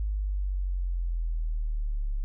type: exponential sweep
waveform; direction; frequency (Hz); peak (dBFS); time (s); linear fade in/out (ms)
sine; down; 51.91 to 34.65; -26; 0-2.24; 0
effects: none